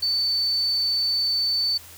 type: tone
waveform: sine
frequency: 4518 Hz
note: C#8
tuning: 32 cents sharp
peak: -20 dBFS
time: 0.02-1.78 s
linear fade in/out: 10 ms
effects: added 85 Hz sine -51 dBFS peak until 1.97 s + white hiss -45 dBFS RMS until 1.97 s